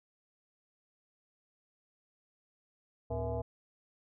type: tone with frequency modulation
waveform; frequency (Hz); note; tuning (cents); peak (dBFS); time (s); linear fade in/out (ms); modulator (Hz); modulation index
sine; 293.7; D4; 0; -32; 3.1-3.42; 10; 183; 2.5
effects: none